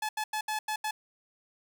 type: tone bursts at uneven times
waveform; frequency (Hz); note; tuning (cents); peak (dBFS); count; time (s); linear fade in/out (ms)
sawtooth; 859; A5; -42; -26; 6; 0.02-0.09 / 0.17-0.24 / 0.33-0.41 / 0.48-0.59 / 0.68-0.76 / 0.84-0.91; 5
effects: none